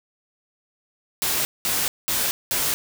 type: noise bursts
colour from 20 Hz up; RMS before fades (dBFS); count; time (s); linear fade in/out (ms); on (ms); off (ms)
white; -23; 4; 1.22-2.74; 0; 230; 200
effects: none